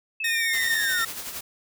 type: linear sweep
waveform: sine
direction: down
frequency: 2637 to 1319 Hz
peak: -27 dBFS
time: 0.2-1.05 s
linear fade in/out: 5 ms
type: tone with vibrato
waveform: sawtooth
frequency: 1834 Hz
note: A#6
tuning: 29 cents flat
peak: -20 dBFS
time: 0.24-1.05 s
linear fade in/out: 5 ms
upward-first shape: triangle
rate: 14 Hz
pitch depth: 16 cents each way
type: noise with tremolo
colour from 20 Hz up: white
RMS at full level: -33 dBFS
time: 0.53-1.41 s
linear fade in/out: 5 ms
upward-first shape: sine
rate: 11 Hz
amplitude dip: 50%
effects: none